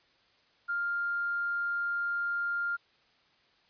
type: tone with hard clipping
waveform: triangle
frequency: 1400 Hz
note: F6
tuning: 4 cents sharp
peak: -29 dBFS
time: 0.68-2.77 s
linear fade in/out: 20 ms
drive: 3 dB
effects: white hiss -66 dBFS RMS until 3.69 s + resampled to 11025 Hz